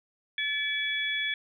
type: tone cluster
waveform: sine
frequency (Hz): 1731 / 2297 / 3390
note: A6 / D7 / G#7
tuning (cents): -29 / -39 / +35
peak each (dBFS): -32 / -32 / -31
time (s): 0.38-1.34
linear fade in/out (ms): 2
effects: none

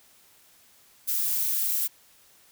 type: noise with amplitude modulation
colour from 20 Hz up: violet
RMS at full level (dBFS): -23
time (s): 1.07-1.88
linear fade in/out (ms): 20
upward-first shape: sine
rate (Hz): 224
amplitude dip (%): 75
effects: white hiss -58 dBFS RMS until 2.51 s

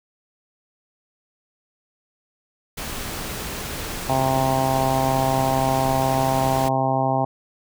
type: noise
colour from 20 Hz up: pink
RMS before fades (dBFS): -30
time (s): 2.77-6.69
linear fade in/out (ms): 10
type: harmonic tone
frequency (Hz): 132.6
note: C3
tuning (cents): +23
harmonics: 1 / 2 / 3 / 4 / 5 / 6 / 7 / 8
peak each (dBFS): -25 / -27 / -33 / -31 / -24 / -23 / -27 / -32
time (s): 4.09-7.25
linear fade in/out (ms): 5
effects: none

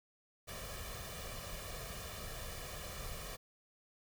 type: noise with comb filter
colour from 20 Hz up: pink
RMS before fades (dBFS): -45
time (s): 0.47-3.37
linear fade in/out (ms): 20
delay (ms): 1.7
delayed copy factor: +0.7
effects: none

